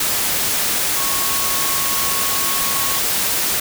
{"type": "tone in noise", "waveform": "sine", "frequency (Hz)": 1100, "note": "C#6", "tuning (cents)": -14, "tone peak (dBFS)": -27, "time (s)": [0.97, 2.99], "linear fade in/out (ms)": 5, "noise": "white", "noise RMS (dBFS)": -19, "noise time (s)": [0, 3.6], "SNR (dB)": -11, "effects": []}